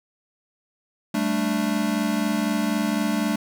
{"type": "chord", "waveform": "square", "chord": "G suspended second", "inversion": "none", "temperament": "equal", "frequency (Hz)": [196, 220, 293.7], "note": ["G3", "A3", "D4"], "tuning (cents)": [0, 0, 0], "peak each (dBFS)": [-28, -25, -27], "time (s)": [1.14, 3.36], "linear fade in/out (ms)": 5, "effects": []}